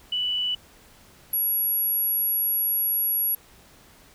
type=tone pair in turn; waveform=sine; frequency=2967 / 11352 Hz; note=F#7 / F9; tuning=+4 / +27 cents; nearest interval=octave + major seventh; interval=2323 cents; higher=second; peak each=-23 / -21 dBFS; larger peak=second; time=0.12-0.55 / 1.33-3.35 s; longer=second; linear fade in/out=5 ms; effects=pink hiss -53 dBFS RMS until 4.14 s